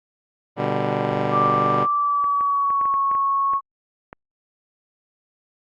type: chord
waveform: 10% pulse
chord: G major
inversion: first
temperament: just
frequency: 122.5 / 147 / 196 Hz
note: B2 / D3 / G3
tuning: -14 / +2 / 0 cents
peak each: -17 dBFS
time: 0.56-1.87 s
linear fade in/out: 50 ms
type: tone with pitch glide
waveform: sine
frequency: 1174.7 to 1102.4 Hz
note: D6 to C#6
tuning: 0 to -10 cents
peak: -17 dBFS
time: 1.31-3.61 s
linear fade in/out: 50 ms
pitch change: -110 cents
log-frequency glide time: 1.81-2.96 s
type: clicks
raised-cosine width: 0.5 ms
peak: -20 dBFS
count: 10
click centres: 2.242 / 2.409 / 2.704 / 2.813 / 2.855 / 2.94 / 3.114 / 3.151 / 3.535 / 4.129 s
effects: low-pass 2000 Hz 12 dB/octave + Opus 32 kbps